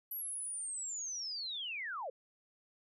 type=linear sweep; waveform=sine; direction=down; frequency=11840 to 466.2 Hz; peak=-38 dBFS; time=0.11-2.1 s; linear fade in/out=5 ms; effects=none